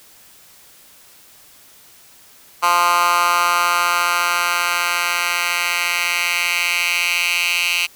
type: tone with high-pass filter sweep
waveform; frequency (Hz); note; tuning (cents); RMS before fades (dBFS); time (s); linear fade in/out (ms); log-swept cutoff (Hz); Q
10% pulse; 174.61; F3; 0; -18; 2.62-7.87; 20; 1100 to 2600; 3
effects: white hiss -47 dBFS RMS until 7.95 s